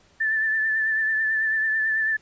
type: tone with vibrato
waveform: sine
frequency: 1760 Hz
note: A6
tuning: in tune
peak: -20 dBFS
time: 0.2-2.17 s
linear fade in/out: 10 ms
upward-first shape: triangle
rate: 9.1 Hz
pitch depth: 35 cents each way
effects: pink hiss -58 dBFS RMS until 2.21 s + resampled to 16000 Hz